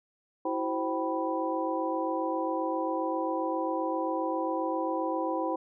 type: tone cluster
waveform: sine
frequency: 327.1 / 374.6 / 523 / 772 / 986 Hz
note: E4 / F#4 / C5 / G5 / B5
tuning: -13 / +21 / -1 / -27 / -3 cents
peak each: -32 / -39 / -33 / -35 / -34 dBFS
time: 0.45-5.56 s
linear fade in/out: 5 ms
effects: none